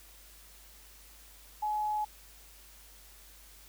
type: tone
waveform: sine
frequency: 847 Hz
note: G#5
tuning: 34 cents sharp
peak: -29 dBFS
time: 1.62-2.05 s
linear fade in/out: 10 ms
effects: added 50 Hz sine -57 dBFS peak until 3.68 s + white hiss -56 dBFS RMS until 3.68 s